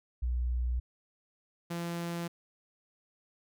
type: tone pair in turn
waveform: sine / sawtooth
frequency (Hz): 61 / 170.75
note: B1 / F3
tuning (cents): -21 / -39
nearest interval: octave + tritone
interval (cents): 1782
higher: second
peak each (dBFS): -28 / -30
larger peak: first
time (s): 0.22-0.8 / 1.7-2.28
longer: neither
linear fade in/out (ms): 10
effects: none